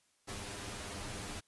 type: noise with comb filter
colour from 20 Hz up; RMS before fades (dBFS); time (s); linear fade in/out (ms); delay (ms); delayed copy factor
pink; -43; 0.27-1.41; 20; 9.9; +0.65
effects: white hiss -73 dBFS RMS until 1.47 s + resampled to 24000 Hz